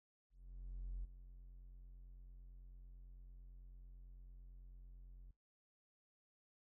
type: tone with ADSR envelope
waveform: triangle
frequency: 44.5 Hz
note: F1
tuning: 33 cents sharp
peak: -38 dBFS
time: 0.3-5.31 s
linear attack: 740 ms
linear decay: 17 ms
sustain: -14 dB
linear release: 5 ms
effects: noise-tail reverb RT60 0.2 s tail -24 dB re dry + tanh soft clip ceiling -38 dBFS